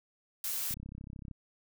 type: noise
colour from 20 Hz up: blue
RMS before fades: -35 dBFS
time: 0.44-0.74 s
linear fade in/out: 2 ms
type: click train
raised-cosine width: 5 ms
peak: -32 dBFS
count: 21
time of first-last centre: 0.71-1.312 s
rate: 33.2 Hz
effects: none